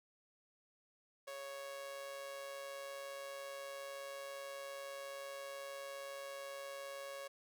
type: tone with amplitude modulation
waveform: sawtooth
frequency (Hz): 554.4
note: C#5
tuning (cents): 0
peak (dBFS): -39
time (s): 1.27-7.28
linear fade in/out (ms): 10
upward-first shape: sine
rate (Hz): 139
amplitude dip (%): 50
effects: none